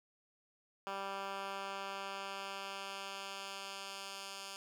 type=tone with band-pass filter sweep; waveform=10% pulse; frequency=196 Hz; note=G3; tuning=in tune; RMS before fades=-44 dBFS; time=0.87-4.56 s; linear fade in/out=0 ms; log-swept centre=1400 to 5100 Hz; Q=0.72; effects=10-bit